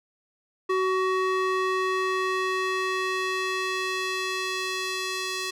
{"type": "tone with band-pass filter sweep", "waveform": "square", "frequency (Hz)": 375.1, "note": "F#4", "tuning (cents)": 24, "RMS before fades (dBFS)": -27, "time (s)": [0.69, 5.51], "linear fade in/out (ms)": 10, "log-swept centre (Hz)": [970, 4300], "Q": 0.82, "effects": []}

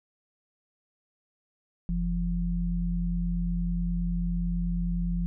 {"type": "tone pair together", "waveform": "sine", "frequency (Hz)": [45.37, 173], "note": ["F#1", "F3"], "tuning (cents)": [-33, -16], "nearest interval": "octave + major seventh", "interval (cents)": 2317, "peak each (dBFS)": -28, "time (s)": [1.89, 5.26], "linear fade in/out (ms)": 0, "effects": []}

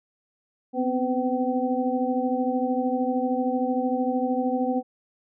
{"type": "tone cluster", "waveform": "sine", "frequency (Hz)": [248.8, 261.9, 505, 765], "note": ["B3", "C4", "B4", "G5"], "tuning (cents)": [13, 2, 39, -42], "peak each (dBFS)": [-26, -28, -28, -29], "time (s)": [0.73, 4.83], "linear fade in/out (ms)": 50, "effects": []}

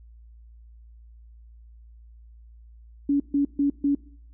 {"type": "tone bursts", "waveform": "sine", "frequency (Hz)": 283.3, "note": "C#4", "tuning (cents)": 38, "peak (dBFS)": -18, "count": 4, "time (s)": [3.09, 3.95], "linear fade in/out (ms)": 5, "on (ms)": 110, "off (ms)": 140, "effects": ["noise-tail reverb RT60 0.6 s tail -21 dB re dry", "added 57 Hz sine -46 dBFS peak until 4.33 s"]}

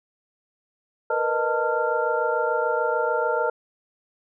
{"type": "tone cluster", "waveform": "sine", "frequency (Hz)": [464.6, 491.4, 617, 894, 1386], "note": ["A#4", "B4", "D#5", "A5", "F6"], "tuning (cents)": [-6, -9, -15, 27, -14], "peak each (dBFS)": -27, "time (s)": [1.1, 3.5], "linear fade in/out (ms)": 5, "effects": []}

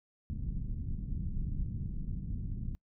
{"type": "low-pass noise", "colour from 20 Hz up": "pink", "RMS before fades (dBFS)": -36, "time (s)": [0.3, 2.75], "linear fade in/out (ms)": 0, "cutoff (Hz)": 200, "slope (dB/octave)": 24, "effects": ["noise-tail reverb RT60 0.1 s tail -25 dB re dry"]}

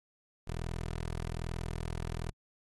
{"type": "tone", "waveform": "15% pulse", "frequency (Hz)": 41.2, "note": "E1", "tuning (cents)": 0, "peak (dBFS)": -29, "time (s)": [0.47, 2.31], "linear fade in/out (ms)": 10, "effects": ["AAC 32 kbps"]}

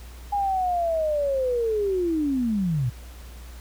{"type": "linear sweep", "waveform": "sine", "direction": "down", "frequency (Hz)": [822, 113.7], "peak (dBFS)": -21, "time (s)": [0.32, 2.9], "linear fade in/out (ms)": 10, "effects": ["added 60 Hz sine -39 dBFS peak until 3.6 s", "pink hiss -49 dBFS RMS until 3.6 s"]}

